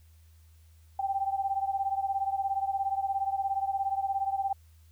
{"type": "beating tone pair", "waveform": "sine", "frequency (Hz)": [779, 796], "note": ["G5", "G5"], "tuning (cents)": [-11, 26], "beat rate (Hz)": 17, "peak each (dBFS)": [-29, -32], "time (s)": [0.99, 4.53], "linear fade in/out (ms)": 5, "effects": ["added 80 Hz sine -54 dBFS peak until 4.91 s", "white hiss -68 dBFS RMS until 4.91 s"]}